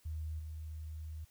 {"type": "tone with level steps", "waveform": "sine", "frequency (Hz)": 78.2, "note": "D#2", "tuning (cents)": 9, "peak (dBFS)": [-37, -41], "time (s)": [0.05, 1.25], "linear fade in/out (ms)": 10, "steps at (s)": 0.39, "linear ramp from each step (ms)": 5, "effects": ["white hiss -68 dBFS RMS until 1.3 s"]}